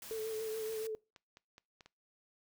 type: noise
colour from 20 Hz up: white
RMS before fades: -49 dBFS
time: 0.02-0.87 s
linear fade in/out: 2 ms
type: tone with vibrato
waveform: sine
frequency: 439.9 Hz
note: A4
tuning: in tune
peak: -36 dBFS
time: 0.11-0.95 s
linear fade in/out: 0 ms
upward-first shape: sine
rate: 7 Hz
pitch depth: 28 cents each way
type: clicks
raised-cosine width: 0.2 ms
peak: -37 dBFS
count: 6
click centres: 0.662 / 1.162 / 1.371 / 1.581 / 1.808 / 1.86 s
effects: noise-tail reverb RT60 0.3 s tail -24 dB re dry